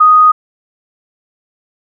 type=tone; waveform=sine; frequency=1244.5 Hz; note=D#6; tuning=in tune; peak=-3 dBFS; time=0-0.32 s; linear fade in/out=10 ms; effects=none